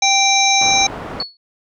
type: harmonic tone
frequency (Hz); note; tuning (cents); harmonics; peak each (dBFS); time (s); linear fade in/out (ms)
784; G5; 0; 1 / 3 / 5 / 7 / 8; -16 / -17 / -17 / -23 / -18; 0.02-0.87; 5
type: low-pass noise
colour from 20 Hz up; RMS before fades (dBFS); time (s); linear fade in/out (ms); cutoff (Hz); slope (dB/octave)
white; -29; 0.61-1.23; 5; 900; 12
type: tone with exponential decay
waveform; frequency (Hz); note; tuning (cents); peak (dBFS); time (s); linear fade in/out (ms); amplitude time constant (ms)
sine; 4399; C#8; -14; -16; 1.2-1.37; 2; 36
effects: none